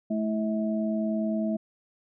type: tone cluster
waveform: sine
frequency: 216.5 / 326.3 / 645 Hz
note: A3 / E4 / E5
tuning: -28 / -18 / -38 cents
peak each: -26 / -34 / -32 dBFS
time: 0.1-1.57 s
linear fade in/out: 10 ms
effects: none